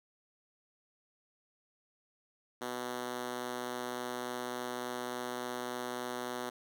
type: tone with high-pass filter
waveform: 5% pulse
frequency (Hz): 123.47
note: B2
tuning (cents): 0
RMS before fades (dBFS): -39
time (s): 2.61-6.5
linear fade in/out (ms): 10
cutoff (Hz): 270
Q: 1.4
effects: none